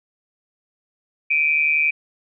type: tone pair together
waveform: sine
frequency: 2338 / 2489 Hz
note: D7 / D#7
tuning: -8 / 0 cents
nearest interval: minor second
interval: 108 cents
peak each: -18 / -19 dBFS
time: 1.3-1.91 s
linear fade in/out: 10 ms
effects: none